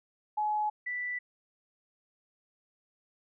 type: tone pair in turn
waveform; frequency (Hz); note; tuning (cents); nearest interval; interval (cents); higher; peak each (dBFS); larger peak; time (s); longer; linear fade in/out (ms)
sine; 847 / 1974.2; G#5 / B6; +34 / -1; octave + minor third; 1465; second; -27 / -32; first; 0.37-0.7 / 0.86-1.19; neither; 10
effects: none